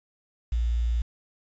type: tone with quantisation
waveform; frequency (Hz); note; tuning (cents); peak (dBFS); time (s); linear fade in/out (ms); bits
sine; 58.27; A#1; 0; -22; 0.52-1.02; 5; 8
effects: resampled to 16000 Hz